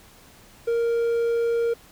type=tone; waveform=triangle; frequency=466.2 Hz; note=A#4; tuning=in tune; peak=-18 dBFS; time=0.67-1.74 s; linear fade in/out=10 ms; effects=pink hiss -51 dBFS RMS until 1.91 s